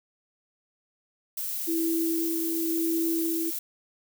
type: noise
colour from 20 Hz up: violet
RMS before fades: -32 dBFS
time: 1.37-3.59 s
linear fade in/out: 5 ms
type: tone with tremolo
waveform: sine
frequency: 329.6 Hz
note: E4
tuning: in tune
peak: -24 dBFS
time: 1.67-3.51 s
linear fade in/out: 20 ms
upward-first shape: sine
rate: 0.95 Hz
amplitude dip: 35%
effects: none